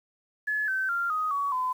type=tone with pitch steps; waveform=sine; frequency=1709 / 1540.2 / 1388.1 / 1251.1 / 1127.5 / 1016.2 Hz; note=G#6 / G6 / F6 / D#6 / C#6 / B5; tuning=+49 / -31 / -11 / +9 / +29 / +49 cents; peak=-25 dBFS; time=0.47-1.73 s; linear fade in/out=10 ms; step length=210 ms; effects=9-bit